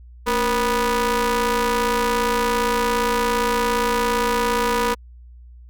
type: ring-modulated tone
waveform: sawtooth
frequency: 250.9 Hz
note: B3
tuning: 28 cents sharp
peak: -11 dBFS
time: 0.26-4.95 s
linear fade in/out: 20 ms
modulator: 724 Hz
effects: added 60 Hz sine -40 dBFS peak until 5.69 s